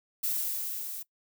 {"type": "noise with level ramp", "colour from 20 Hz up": "violet", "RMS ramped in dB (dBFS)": [-29, -39], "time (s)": [0.23, 1.03], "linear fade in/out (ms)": 10, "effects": ["noise-tail reverb RT60 0.1 s tail -21 dB re dry"]}